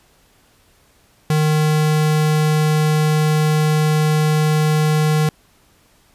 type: tone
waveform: square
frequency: 153.6 Hz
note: D#3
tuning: 22 cents flat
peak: -14 dBFS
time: 1.3-5.29 s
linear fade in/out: 2 ms
effects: pink hiss -55 dBFS RMS until 6.14 s + resampled to 32000 Hz